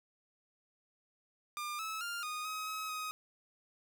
sawtooth tone with pitch steps, 1200 / 1299 / 1399 / 1235 / 1267 / 1277 / 1257 Hz, D6 / E6 / F6 / D#6 / D#6 / D#6 / D#6, +37 / -26 / +3 / -13 / +31 / +45 / +17 cents, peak -34 dBFS, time 1.57-3.11 s, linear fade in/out 0 ms, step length 220 ms, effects none

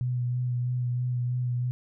sine tone with vibrato, 123.7 Hz, B2, 3 cents sharp, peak -25 dBFS, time 0.01-1.71 s, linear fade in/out 0 ms, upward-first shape sine, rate 3.1 Hz, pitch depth 20 cents each way, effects none

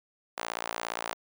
sawtooth tone with high-pass filter, 57.3 Hz, A#1, 29 cents flat, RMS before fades -36 dBFS, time 0.37-1.14 s, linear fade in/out 10 ms, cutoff 780 Hz, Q 1.2, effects none

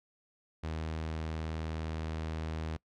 sawtooth tone, 79.5 Hz, D#2, 38 cents sharp, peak -31 dBFS, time 0.63-2.77 s, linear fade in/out 10 ms, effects noise-tail reverb RT60 0.1 s tail -24 dB re dry + low-pass 5000 Hz 12 dB/octave

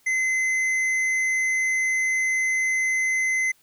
triangle tone with hard clipping, 2051 Hz, C7, 35 cents flat, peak -22 dBFS, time 0.06-3.52 s, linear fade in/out 10 ms, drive 11 dB, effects white hiss -61 dBFS RMS until 3.62 s

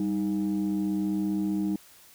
sine tone pair together, 196 / 311.1 Hz, G3 / D#4, 0 / 0 cents, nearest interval minor sixth, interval 800 cents, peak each -26 dBFS, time 0-1.76 s, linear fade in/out 2 ms, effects tanh soft clip ceiling -21 dBFS + white hiss -54 dBFS RMS until 2.14 s

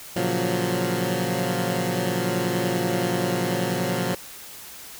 15% pulse chord, Gb major seventh, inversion first, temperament equal with one note detuned, 116.54 / 139.56 / 174.61 / 185 Hz, Bb2 / Db3 / F3 / Gb3, 0 / +12 / 0 / 0 cents, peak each -23 / -25 / -20 / -21 dBFS, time 0.16-4.15 s, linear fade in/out 5 ms, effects white hiss -41 dBFS RMS until 4.99 s

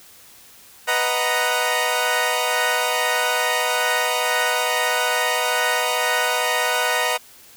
15% pulse chord, B major seventh, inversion none, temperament equal, 493.9 / 622.3 / 740 / 932.3 Hz, B4 / D#5 / F#5 / A#5, 0 / 0 / 0 / 0 cents, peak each -18 dBFS, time 0.87-7.18 s, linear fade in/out 20 ms, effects white hiss -47 dBFS RMS until 7.56 s

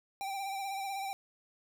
square tone with vibrato, 784 Hz, G5, in tune, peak -36 dBFS, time 0.21-1.13 s, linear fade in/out 0 ms, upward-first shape sine, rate 16 Hz, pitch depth 36 cents each way, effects none

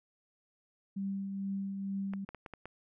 sine tone with tremolo, 196 Hz, G3, in tune, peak -32 dBFS, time 0.96-2.25 s, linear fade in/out 10 ms, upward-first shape triangle, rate 2.2 Hz, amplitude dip 40%
clicks, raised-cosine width 0.5 ms, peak -29 dBFS, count 6, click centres 2.136 / 2.29 / 2.347 / 2.462 / 2.537 / 2.656 s
effects none

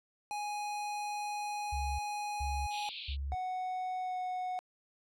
square tone, 830.6 Hz, G#5, in tune, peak -36 dBFS, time 0.31-2.89 s, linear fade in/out 0 ms
sine tone bursts, 69.3 Hz, C#2, in tune, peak -34 dBFS, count 3, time 1.72-3.35 s, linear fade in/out 10 ms, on 270 ms, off 410 ms
white band-pass noise, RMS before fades -44 dBFS, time 2.7-3.17 s, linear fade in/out 50 ms, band 2400 to 4300 Hz, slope 96 dB/octave
triangle tone with pitch glide, 740 to 734.9 Hz, F#5 to F#5, 0 to -12 cents, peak -32 dBFS, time 3.32-4.59 s, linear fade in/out 0 ms, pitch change -12 cents, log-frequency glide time 4.01-4.17 s
effects low-pass 10000 Hz 12 dB/octave

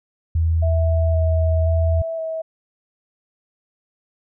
sine tone, 81.6 Hz, E2, 17 cents flat, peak -15 dBFS, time 0.35-2.02 s, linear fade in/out 5 ms
sine tone with vibrato, 650 Hz, E5, 24 cents flat, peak -23 dBFS, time 0.62-2.42 s, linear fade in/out 10 ms, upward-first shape square, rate 0.96 Hz, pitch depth 14 cents each way
effects none

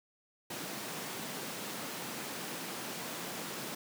pink high-pass noise, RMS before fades -41 dBFS, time 0.5-3.75 s, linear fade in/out 5 ms, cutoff 160 Hz, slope 24 dB/octave, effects none

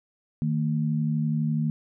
sine tone pair together, 155 / 227.1 Hz, D#3 / A#3, -6 / -45 cents, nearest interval perfect fifth, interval 661 cents, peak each -24 / -27 dBFS, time 0.42-1.7 s, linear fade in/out 0 ms, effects none

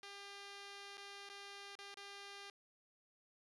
5% pulse tone with dropouts, 400 Hz, G4, 35 cents sharp, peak -39 dBFS, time 0.03-2.5 s, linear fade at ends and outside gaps 2 ms, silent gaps 0.972-0.977 / 1.291-1.297 / 1.754-1.788 / 1.943-1.971 s, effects resampled to 22050 Hz + 12-bit

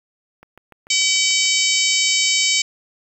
click train, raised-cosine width 0.5 ms, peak -28 dBFS, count 8, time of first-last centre 0.43-1.455 s, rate 6.83 Hz
harmonic tone, 762 Hz, G5, 49 cents flat, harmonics 3 / 4 / 5 / 6 / 7 / 8 / 9 / 10, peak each -21 / -22 / -25 / -24 / -24 / -26 / -25 / -23 dBFS, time 0.9-2.62 s, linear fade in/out 5 ms
effects 8-bit

